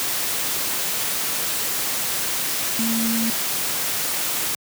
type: tone in noise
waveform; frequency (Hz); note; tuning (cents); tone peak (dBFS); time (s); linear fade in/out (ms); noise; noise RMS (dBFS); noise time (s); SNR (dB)
sine; 227; A#3; -46; -21; 2.79-3.3; 0; white; -24; 0-4.55; 0
effects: high-pass 100 Hz 12 dB/octave